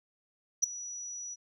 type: tone with ADSR envelope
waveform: sine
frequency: 5870 Hz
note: F#8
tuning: 15 cents flat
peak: -18 dBFS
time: 0.62-1.36 s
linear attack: 18 ms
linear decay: 7 ms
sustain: -20 dB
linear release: 30 ms
effects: tanh soft clip ceiling -20 dBFS